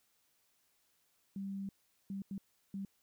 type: tone bursts at uneven times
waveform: sine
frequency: 196 Hz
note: G3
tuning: in tune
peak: -38 dBFS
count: 4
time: 1.36-1.69 / 2.1-2.22 / 2.31-2.38 / 2.74-2.85 s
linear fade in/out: 2 ms
effects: white hiss -75 dBFS RMS until 3.02 s